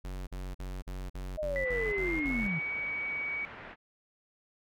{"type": "tone bursts", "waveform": "square", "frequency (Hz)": 46.38, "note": "F#1", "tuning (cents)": 5, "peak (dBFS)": -37, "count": 9, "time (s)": [0.04, 2.478], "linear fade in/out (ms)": 10, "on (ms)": 230, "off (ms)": 46}
{"type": "linear sweep", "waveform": "sine", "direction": "down", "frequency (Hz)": [629, 147.6], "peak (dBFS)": -31, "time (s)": [1.37, 2.6], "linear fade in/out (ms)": 20}
{"type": "tone with pitch glide", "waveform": "sine", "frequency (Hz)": [1980, 2261], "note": ["B6", "C#7"], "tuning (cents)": [4, 34], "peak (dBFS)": -32, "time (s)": [1.56, 3.45], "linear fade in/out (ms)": 0, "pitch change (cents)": 230, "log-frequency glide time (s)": [1.77, 2.51]}
{"type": "low-pass noise", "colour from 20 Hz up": "white", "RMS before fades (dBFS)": -47, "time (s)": [1.63, 3.76], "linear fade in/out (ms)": 50, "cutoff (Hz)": 2200, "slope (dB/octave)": 24}
{"effects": []}